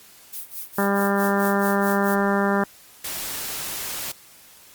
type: noise with tremolo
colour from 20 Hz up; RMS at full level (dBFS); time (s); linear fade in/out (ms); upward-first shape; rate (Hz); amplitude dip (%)
violet; -31; 0.32-2.16; 20; sine; 4.6; 95
type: harmonic tone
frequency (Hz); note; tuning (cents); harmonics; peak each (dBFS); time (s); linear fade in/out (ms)
199.3; G3; +29; 1 / 2 / 3 / 4 / 5 / 6 / 7 / 8 / 9; -22 / -25 / -27 / -28 / -29 / -30 / -30 / -31 / -32; 0.78-2.64; 5
type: noise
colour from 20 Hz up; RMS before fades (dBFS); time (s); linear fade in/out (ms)
white; -30; 3.04-4.12; 5
effects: white hiss -49 dBFS RMS until 4.74 s + Opus 48 kbps